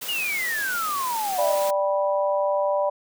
white high-pass noise, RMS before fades -33 dBFS, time 0.01-1.71 s, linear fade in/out 10 ms, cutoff 160 Hz, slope 12 dB/octave
sine exponential sweep, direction down, 2947 to 601 Hz, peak -24 dBFS, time 0.08-1.55 s, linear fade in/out 10 ms
harmonic tone, 196 Hz, G3, in tune, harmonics 3 / 4 / 5, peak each -21 / -29 / -27 dBFS, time 1.38-2.9 s, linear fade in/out 10 ms
effects none

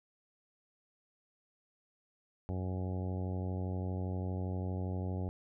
harmonic tone, 92.5 Hz, F#2, in tune, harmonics 1 / 2 / 3 / 4 / 5 / 6 / 7 / 8 / 9, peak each -35 / -41 / -45 / -47 / -49 / -51 / -52 / -53 / -54 dBFS, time 2.49-5.29 s, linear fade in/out 0 ms, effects none

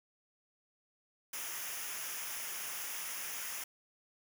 white noise with comb filter, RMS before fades -41 dBFS, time 1.33-3.64 s, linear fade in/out 5 ms, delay 0.24 ms, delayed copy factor -0.7, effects none

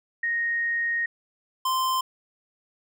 sine / square tone pair in turn, 1864.7 / 1039.9 Hz, A#6 / C6, 0 / -11 cents, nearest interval minor seventh, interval 1011 cents, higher first, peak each -23 dBFS, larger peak neither, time 0.23-1.06 / 1.65-2.01 s, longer first, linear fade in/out 5 ms, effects none

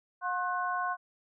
sine tone cluster, 720 / 1071 / 1490 Hz, F#5 / C6 / F#6, -47 / +40 / +12 cents, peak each -34 / -32 / -35 dBFS, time 0.21-0.97 s, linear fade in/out 50 ms, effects none

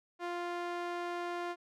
sawtooth tone with band-pass filter, 349.2 Hz, F4, in tune, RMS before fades -38 dBFS, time 0.19-1.56 s, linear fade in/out 50 ms, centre 960 Hz, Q 0.63, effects none

